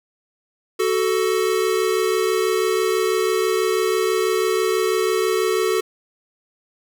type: tone pair together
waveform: square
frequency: 373.9 / 440 Hz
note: F#4 / A4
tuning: +18 / 0 cents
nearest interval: minor third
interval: 282 cents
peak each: -21 dBFS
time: 0.79-5.81 s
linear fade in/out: 10 ms
effects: none